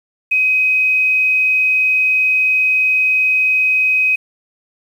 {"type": "tone", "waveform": "sine", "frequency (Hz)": 2523, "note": "D#7", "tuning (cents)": 23, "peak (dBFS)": -11, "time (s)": [0.31, 4.16], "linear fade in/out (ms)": 10, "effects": ["7-bit"]}